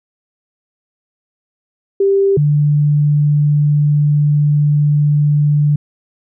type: tone pair in turn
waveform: sine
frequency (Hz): 393.6 / 147.43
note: G4 / D3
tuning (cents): +7 / +7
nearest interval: octave + perfect fourth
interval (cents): 1700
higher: first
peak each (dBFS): -9 / -9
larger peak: neither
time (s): 2-2.37 / 2.37-5.76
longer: second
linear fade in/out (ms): 5
effects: none